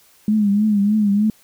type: tone with vibrato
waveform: sine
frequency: 207.7 Hz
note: G#3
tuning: in tune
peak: -13 dBFS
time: 0.28-1.3 s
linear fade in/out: 2 ms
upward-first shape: triangle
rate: 3.3 Hz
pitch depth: 88 cents each way
effects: white hiss -53 dBFS RMS until 1.43 s